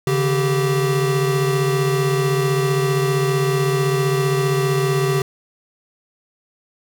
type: tone cluster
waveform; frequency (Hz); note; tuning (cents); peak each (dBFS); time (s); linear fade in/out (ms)
square; 140.9 / 156.4 / 387.9; C#3 / D#3 / G4; +29 / +9 / -18; -20 / -28 / -20; 0.07-5.22; 2
effects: none